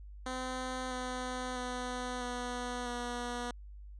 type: tone with pitch steps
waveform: 10% pulse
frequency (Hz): 256.4 / 252.9 / 249.4 / 246 / 242.6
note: C4 / B3 / B3 / B3 / B3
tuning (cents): -35 / +41 / +17 / -7 / -31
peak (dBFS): -28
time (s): 0.26-3.51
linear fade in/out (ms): 2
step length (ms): 650
effects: added 50 Hz sine -46 dBFS peak until 3.99 s + resampled to 22050 Hz